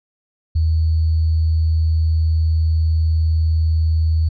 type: tone with sample-and-hold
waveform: sine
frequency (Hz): 80.1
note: E2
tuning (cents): -49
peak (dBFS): -13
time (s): 0.55-4.29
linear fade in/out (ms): 10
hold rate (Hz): 4410
effects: resampled to 11025 Hz